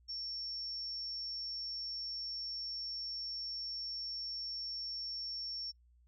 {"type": "tone", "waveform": "sine", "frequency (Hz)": 5460, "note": "F8", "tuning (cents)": -40, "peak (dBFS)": -39, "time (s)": [0.08, 5.72], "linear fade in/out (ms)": 20, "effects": ["noise-tail reverb RT60 0.1 s tail -21 dB re dry", "added 60 Hz sine -63 dBFS peak until 6.07 s"]}